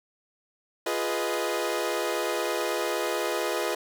sawtooth chord, F half-diminished seventh, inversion none, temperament equal with one note detuned, 349.2 / 418 / 493.9 / 622.3 Hz, F4 / Ab4 / Cb5 / Eb5, 0 / +11 / 0 / 0 cents, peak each -28 dBFS, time 0.86-3.75 s, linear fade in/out 5 ms, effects none

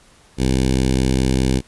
10% pulse tone with notch filter, 64.9 Hz, C2, 13 cents flat, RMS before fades -17 dBFS, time 0.37-1.62 s, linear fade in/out 50 ms, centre 1200 Hz, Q 0.58, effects pink hiss -51 dBFS RMS until 1.67 s + resampled to 24000 Hz

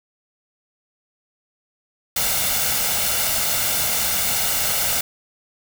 white noise with comb filter, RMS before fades -21 dBFS, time 2.16-5.01 s, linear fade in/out 5 ms, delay 1.4 ms, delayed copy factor +0.55, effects none

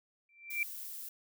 sine tone with exponential growth, 2349 Hz, D7, in tune, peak -27 dBFS, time 0.29-0.63 s, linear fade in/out 2 ms, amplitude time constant 72 ms
violet noise, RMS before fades -44 dBFS, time 0.5-1.09 s, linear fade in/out 5 ms
effects none

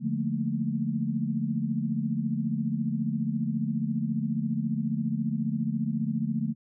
sine chord, Bb major seventh, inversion first, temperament just, 145.68 / 174.81 / 218.5 / 233.1 Hz, D3 / F3 / A3 / Bb3, -14 / +2 / -12 / 0 cents, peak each -32 / -34 / -29 / -32 dBFS, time 0-6.55 s, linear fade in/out 50 ms, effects none

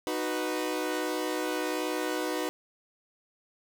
sawtooth chord, B major, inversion first, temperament equal with one note detuned, 308.8 / 370 / 493.9 Hz, D#4 / F#4 / B4, -13 / 0 / 0 cents, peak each -29 / -30 / -30 dBFS, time 0.07-2.49 s, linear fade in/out 0 ms, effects none

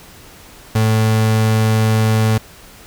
35% pulse tone, 110 Hz, A2, in tune, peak -10 dBFS, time 0.75-2.38 s, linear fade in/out 5 ms, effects pink hiss -41 dBFS RMS until 2.86 s

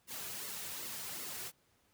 white noise with flanger, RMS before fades -43 dBFS, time 0.07-1.52 s, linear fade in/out 50 ms, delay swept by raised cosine 1.2 to 3.8 ms, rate 2.6 Hz, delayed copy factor -0.65, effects pink hiss -72 dBFS RMS until 1.93 s + high-pass 60 Hz 12 dB/octave

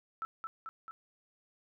sine tone with echo, 1320 Hz, E6, 2 cents sharp, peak -34 dBFS, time 0.22-0.25 s, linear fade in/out 0 ms, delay 220 ms, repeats 3, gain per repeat -3 dB, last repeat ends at 0.91 s, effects none

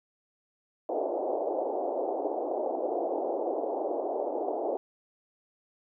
white band-pass noise, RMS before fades -31 dBFS, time 0.89-4.77 s, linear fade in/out 0 ms, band 310 to 760 Hz, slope 48 dB/octave, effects none

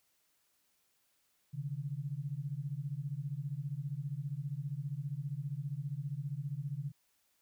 sine beating tone pair, 134.3 / 149.3 Hz, C3 / D3, +46 / +29 cents, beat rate 15 Hz, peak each -39 / -39 dBFS, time 1.53-6.92 s, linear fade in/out 20 ms, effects white hiss -75 dBFS RMS until 7.41 s

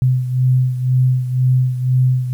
sine beating tone pair, 127.4 / 129.4 Hz, C3 / C3, -46 / -19 cents, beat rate 2 Hz, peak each -13 / -19 dBFS, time 0.02-2.33 s, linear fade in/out 0 ms, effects 8-bit

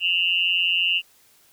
sine tone with amplitude modulation, 2794 Hz, F7, in tune, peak -14 dBFS, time 0-1.02 s, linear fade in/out 50 ms, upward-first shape sine, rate 178 Hz, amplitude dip 100%, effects white hiss -57 dBFS RMS until 1.52 s

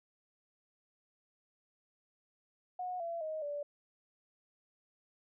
sine tone with pitch steps, 728 / 675.3 / 626.5 / 581.2 Hz, F#5 / E5 / D#5 / D5, -28 / +42 / +12 / -18 cents, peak -36 dBFS, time 2.79-3.63 s, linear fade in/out 5 ms, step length 210 ms, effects none

